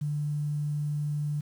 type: tone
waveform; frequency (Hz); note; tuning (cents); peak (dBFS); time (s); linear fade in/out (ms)
sine; 147.9; D3; +13; -27; 0.01-1.41; 10
effects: 9-bit